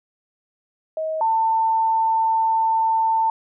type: tone pair in turn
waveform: sine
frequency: 633 / 894.6 Hz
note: D#5 / A5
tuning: +30 / +28 cents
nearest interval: tritone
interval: 598 cents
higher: second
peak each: -22 / -16 dBFS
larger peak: second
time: 0.97-1.21 / 1.21-3.3 s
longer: second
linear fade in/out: 2 ms
effects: none